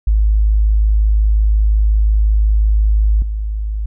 sine tone with level steps, 52.8 Hz, G#1, 29 cents sharp, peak -9 / -17 dBFS, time 0.07-3.86 s, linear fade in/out 5 ms, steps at 3.22 s, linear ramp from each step 2 ms, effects none

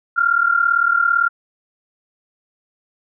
sine tone pair together, 1374 / 1411.8 Hz, F6 / F6, -29 / +18 cents, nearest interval unison, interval 47 cents, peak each -16 dBFS, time 0.16-1.29 s, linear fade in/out 20 ms, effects none

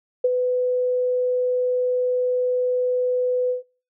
sine tone with ADSR envelope, 500 Hz, B4, 21 cents sharp, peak -13 dBFS, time 0.24-3.63 s, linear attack 7 ms, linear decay 30 ms, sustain -5 dB, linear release 130 ms, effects noise-tail reverb RT60 0.4 s tail -23 dB re dry

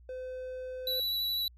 triangle tone, 511 Hz, C5, 41 cents flat, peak -35 dBFS, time 0.09-1 s, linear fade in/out 2 ms
square tone with vibrato, 3937 Hz, B7, 6 cents flat, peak -30 dBFS, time 0.87-1.48 s, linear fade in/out 2 ms, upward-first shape sine, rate 12 Hz, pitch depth 12 cents each way
effects added 60 Hz sine -53 dBFS peak until 1.57 s

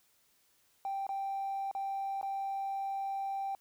triangle tone with dropouts, 784 Hz, G5, in tune, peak -30 dBFS, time 0.85-3.55 s, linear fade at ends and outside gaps 1 ms, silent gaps 1.067-1.091 / 1.713-1.75 / 2.213-2.229 s, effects tanh soft clip ceiling -30 dBFS + white hiss -70 dBFS RMS until 3.6 s

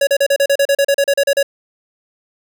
square tone bursts, 559 Hz, C#5, 14 cents sharp, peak -11 dBFS, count 15, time 0.01-1.429 s, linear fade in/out 5 ms, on 61 ms, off 36 ms, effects none

